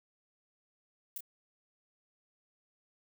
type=noise with echo; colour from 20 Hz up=violet; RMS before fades=-39 dBFS; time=1.16-1.18 s; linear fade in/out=2 ms; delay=26 ms; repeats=1; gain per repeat=-5 dB; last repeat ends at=1.206 s; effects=none